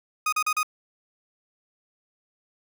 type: tone bursts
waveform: 30% pulse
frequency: 1244.5 Hz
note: D#6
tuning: in tune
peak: -19 dBFS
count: 4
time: 0.26-0.631 s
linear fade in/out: 5 ms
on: 65 ms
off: 37 ms
effects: none